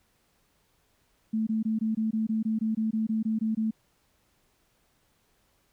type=tone bursts; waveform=sine; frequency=220 Hz; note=A3; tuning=in tune; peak=-24 dBFS; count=15; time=1.33-3.71 s; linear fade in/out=10 ms; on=140 ms; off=20 ms; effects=pink hiss -69 dBFS RMS until 5.72 s